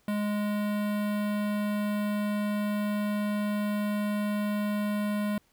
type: tone with notch filter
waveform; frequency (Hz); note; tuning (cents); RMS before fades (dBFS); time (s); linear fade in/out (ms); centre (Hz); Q
square; 207.7; G#3; 0; -29; 0.08-5.38; 2; 6000; 0.74
effects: pink hiss -67 dBFS RMS until 5.52 s